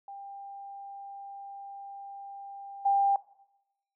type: tone with level steps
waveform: sine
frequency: 795 Hz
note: G5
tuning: 24 cents sharp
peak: -40 / -21 dBFS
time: 0.08-3.16 s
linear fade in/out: 2 ms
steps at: 2.85 s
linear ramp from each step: 10 ms
effects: noise-tail reverb RT60 0.9 s tail -20 dB re dry